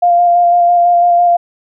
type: tone with vibrato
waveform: sine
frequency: 698.5 Hz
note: F5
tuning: in tune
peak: -6 dBFS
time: 0.02-1.37 s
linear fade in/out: 10 ms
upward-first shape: square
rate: 6 Hz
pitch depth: 13 cents each way
effects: none